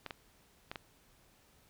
clicks, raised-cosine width 0.3 ms, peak -24 dBFS, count 4, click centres 0.063 / 0.108 / 0.715 / 0.758 s, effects pink hiss -66 dBFS RMS until 1.69 s

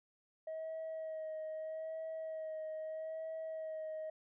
sine tone with vibrato, 635 Hz, D#5, 35 cents sharp, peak -38 dBFS, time 0.47-4.1 s, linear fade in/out 5 ms, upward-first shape sine, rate 0.79 Hz, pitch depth 20 cents each way, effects tanh soft clip ceiling -38 dBFS

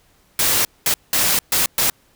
white noise bursts at uneven times, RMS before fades -17 dBFS, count 5, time 0.39-0.65 / 0.86-0.94 / 1.13-1.39 / 1.52-1.66 / 1.78-1.9 s, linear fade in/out 2 ms, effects pink hiss -57 dBFS RMS until 2.15 s

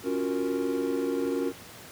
triangle chord, Gb major seventh, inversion second, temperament equal, 277.2 / 349.2 / 370 / 466.2 Hz, Db4 / F4 / Gb4 / Bb4, 0 / 0 / 0 / 0 cents, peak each -28 / -31 / -31 / -29 dBFS, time 0.03-1.53 s, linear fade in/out 50 ms, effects pink hiss -46 dBFS RMS until 1.91 s + high-pass 100 Hz 12 dB/octave

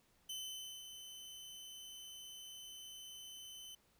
sawtooth tone with ADSR envelope, 3045 Hz, F#7, 49 cents sharp, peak -39 dBFS, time 0.29-3.75 s, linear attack 7 ms, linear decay 530 ms, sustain -8 dB, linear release 4 ms, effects pink hiss -73 dBFS RMS until 3.99 s

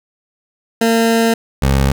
20% pulse tone pair in turn, 228.1 / 67.81 Hz, A#3 / C#2, -37 / -38 cents, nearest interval octave + major sixth, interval 2101 cents, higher first, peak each -6 / -6 dBFS, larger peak neither, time 0.81-1.34 / 1.62-1.92 s, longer first, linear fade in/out 5 ms, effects none

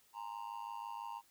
triangle tone with amplitude modulation, 930 Hz, A#5, 4 cents flat, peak -36 dBFS, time 0.13-1.22 s, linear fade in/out 50 ms, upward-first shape sine, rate 106 Hz, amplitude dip 100%, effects white hiss -69 dBFS RMS until 1.3 s

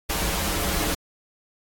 pink noise with comb filter, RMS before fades -25 dBFS, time 0.09-0.95 s, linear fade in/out 10 ms, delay 8 ms, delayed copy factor -0.75, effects AAC 64 kbps

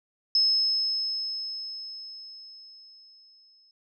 sine tone with exponential decay, 5190 Hz, E8, 28 cents flat, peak -18 dBFS, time 0.35-3.71 s, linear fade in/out 2 ms, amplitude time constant 730 ms, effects none

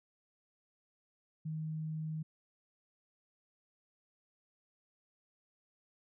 sine tone, 156.9 Hz, D#3, 15 cents sharp, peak -36 dBFS, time 1.45-2.23 s, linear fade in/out 10 ms, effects none

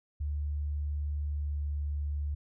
sine tone with pitch glide, 73.42 to 72.95 Hz, D2 to D2, 0 to -11 cents, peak -30 dBFS, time 0.2-2.35 s, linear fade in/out 10 ms, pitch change -11 cents, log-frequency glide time 1.24-1.61 s, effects none

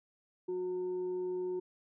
sine tone with frequency modulation, 364.3 Hz, F#4, 27 cents flat, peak -33 dBFS, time 0.48-1.6 s, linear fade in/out 10 ms, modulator 544 Hz, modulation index 0.21, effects none

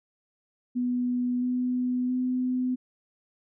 sine tone with pitch steps, 246.9 / 249.9 / 253 Hz, B3 / B3 / B3, 0 / +21 / +42 cents, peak -24 dBFS, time 0.75-2.76 s, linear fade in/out 20 ms, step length 670 ms, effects none

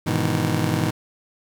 25% pulse chord, E major seventh, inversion first, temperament just, 103.01 / 123.61 / 154.51 / 164.81 Hz, G#2 / B2 / D#3 / E3, -14 / +2 / -12 / 0 cents, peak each -22 dBFS, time 0.06-0.91 s, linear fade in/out 10 ms, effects 8-bit

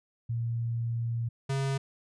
sine / square tone pair in turn, 116.54 / 136.25 Hz, A#2 / C#3, 0 / -29 cents, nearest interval minor third, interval 271 cents, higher second, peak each -28 dBFS, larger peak neither, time 0.29-1.29 / 1.49-1.78 s, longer first, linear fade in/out 10 ms, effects resampled to 22050 Hz

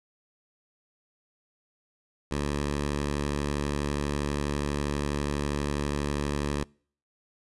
10% pulse tone, 72.3 Hz, D2, 27 cents flat, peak -19 dBFS, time 2.31-6.64 s, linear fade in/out 5 ms, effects noise-tail reverb RT60 0.5 s tail -26 dB re dry + resampled to 24000 Hz

